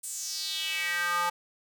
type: tone with high-pass filter sweep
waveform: square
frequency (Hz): 174.61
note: F3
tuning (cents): 0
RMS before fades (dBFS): -31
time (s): 0.03-1.3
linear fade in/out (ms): 10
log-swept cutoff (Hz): 8800 to 960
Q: 3.9
effects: none